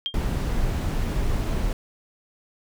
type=tone with exponential decay; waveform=sine; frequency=3200 Hz; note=G7; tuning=35 cents sharp; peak=-20 dBFS; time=0.06-0.17 s; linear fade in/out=0 ms; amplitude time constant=22 ms
type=noise; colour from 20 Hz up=brown; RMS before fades=-24 dBFS; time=0.14-1.73 s; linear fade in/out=2 ms
effects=none